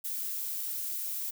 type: noise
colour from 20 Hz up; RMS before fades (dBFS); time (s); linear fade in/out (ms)
violet; -35; 0.04-1.31; 10
effects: none